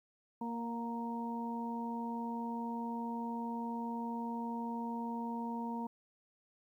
harmonic tone with a mistuned harmonic, 233.1 Hz, A#3, in tune, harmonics 1 / 2 / 3 / 4, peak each -38 / -48 / -50 / -41 dBFS, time 0.41-5.87 s, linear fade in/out 5 ms, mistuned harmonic 3, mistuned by +21 cents, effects 12-bit

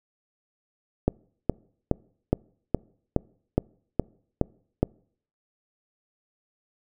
click train, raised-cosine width 2 ms, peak -7 dBFS, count 10, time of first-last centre 1.08-4.83 s, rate 2.4 Hz, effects noise-tail reverb RT60 0.6 s tail -26 dB re dry

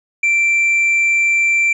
triangle tone, 2349 Hz, D7, in tune, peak -10 dBFS, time 0.23-1.73 s, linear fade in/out 5 ms, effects resampled to 22050 Hz

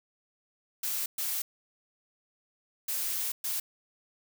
blue noise bursts at uneven times, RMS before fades -32 dBFS, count 4, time 0.83-1.06 / 1.18-1.42 / 2.88-3.32 / 3.44-3.6 s, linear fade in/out 5 ms, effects none

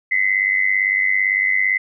sine tone with amplitude modulation, 2042 Hz, C7, 43 cents flat, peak -11 dBFS, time 0.11-1.78 s, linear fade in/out 10 ms, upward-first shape sine, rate 97.8 Hz, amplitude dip 85%, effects none

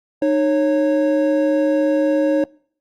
triangle tone pair together, 306.2 / 550 Hz, D#4 / C#5, -28 / -14 cents, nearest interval minor seventh, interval 1014 cents, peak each -15 dBFS, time 0.22-2.44 s, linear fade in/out 2 ms, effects noise-tail reverb RT60 0.6 s tail -26 dB re dry + Opus 32 kbps

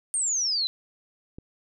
sine exponential sweep, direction down, 8960 to 3951 Hz, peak -23 dBFS, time 0.14-0.67 s, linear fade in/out 0 ms
click, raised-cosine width 3 ms, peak -27 dBFS, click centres 1.385 s
effects none

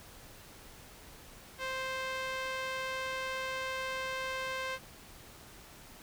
sawtooth tone with band-pass filter, 523.3 Hz, C5, in tune, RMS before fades -37 dBFS, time 1.58-4.79 s, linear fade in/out 50 ms, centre 2000 Hz, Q 0.81, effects pink hiss -53 dBFS RMS until 6.02 s

